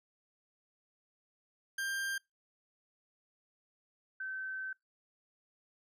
40% pulse / sine tone pair in turn, 1589 / 1538.4 Hz, G6 / G6, +23 / -33 cents, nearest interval minor second, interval 56 cents, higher first, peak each -33 / -37 dBFS, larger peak first, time 1.78-2.18 / 4.2-4.73 s, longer second, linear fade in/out 5 ms, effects noise-tail reverb RT60 0.2 s tail -26 dB re dry + resampled to 32000 Hz

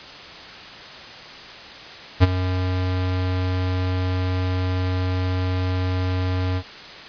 square tone with ADSR envelope, 92 Hz, F#2, 9 cents flat, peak -8 dBFS, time 2.2-6.63 s, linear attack 33 ms, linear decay 25 ms, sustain -13 dB, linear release 62 ms, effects white hiss -38 dBFS RMS until 7.08 s + resampled to 11025 Hz

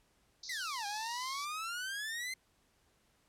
pink band-pass noise, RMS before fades -47 dBFS, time 0.43-1.45 s, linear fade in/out 5 ms, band 3900 to 6200 Hz, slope 96 dB/octave
sawtooth exponential two-way sweep, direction down then up, 2093 to 800 to 2093 Hz, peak -34 dBFS, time 0.49-2.34 s, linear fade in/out 5 ms, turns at 0.86 s
effects pink hiss -72 dBFS RMS until 3.28 s + low-pass 12000 Hz 12 dB/octave

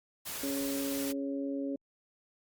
white noise, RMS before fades -39 dBFS, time 0.25-1.13 s, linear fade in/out 20 ms
harmonic tone, 138.59 Hz, C#3, in tune, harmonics 2 / 3 / 4, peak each -33 / -42 / -40 dBFS, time 0.43-1.76 s, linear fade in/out 5 ms
effects Opus 48 kbps

